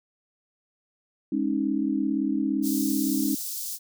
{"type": "chord", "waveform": "sine", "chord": "Ab suspended fourth", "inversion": "none", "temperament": "equal with one note detuned", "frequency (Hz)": [207.7, 273.4, 311.1], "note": ["Ab3", "Db4", "Eb4"], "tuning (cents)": [0, -24, 0], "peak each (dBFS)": [-29, -26, -27], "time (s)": [1.32, 3.35], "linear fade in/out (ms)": 5}
{"type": "high-pass noise", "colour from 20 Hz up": "white", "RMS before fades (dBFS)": -33, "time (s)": [2.62, 3.79], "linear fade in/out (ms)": 50, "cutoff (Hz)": 4600, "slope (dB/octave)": 24}
{"effects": []}